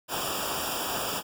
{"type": "noise with comb filter", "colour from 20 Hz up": "pink", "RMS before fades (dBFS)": -31, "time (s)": [0.08, 1.23], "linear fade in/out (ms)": 50, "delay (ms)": 0.48, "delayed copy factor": -1, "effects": []}